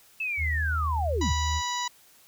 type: linear sweep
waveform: sine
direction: down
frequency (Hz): 2656 to 60.4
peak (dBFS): -27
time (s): 0.2-1.33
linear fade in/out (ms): 5
type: tone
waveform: sine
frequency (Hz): 77.78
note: D#2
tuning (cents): 0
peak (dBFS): -26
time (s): 0.37-1.62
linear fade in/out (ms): 50
type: harmonic tone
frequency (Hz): 980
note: B5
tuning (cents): -14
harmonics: 1 / 2 / 3 / 4 / 5 / 6 / 7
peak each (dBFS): -30 / -36 / -40 / -35 / -42 / -40 / -38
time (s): 1.21-1.88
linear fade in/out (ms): 5
effects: white hiss -57 dBFS RMS until 2.27 s